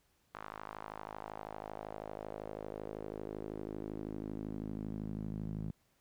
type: tone with band-pass filter sweep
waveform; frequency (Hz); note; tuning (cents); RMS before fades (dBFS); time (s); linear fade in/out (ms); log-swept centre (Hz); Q
sawtooth; 52.7; G#1; +26; -43; 0.34-5.71; 5; 1200 to 170; 2.1
effects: pink hiss -74 dBFS RMS until 6 s